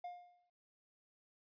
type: tone with exponential decay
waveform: triangle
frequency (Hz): 709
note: F5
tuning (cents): +26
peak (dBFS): -39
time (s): 0.04-0.5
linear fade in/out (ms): 5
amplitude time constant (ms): 100
effects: resampled to 11025 Hz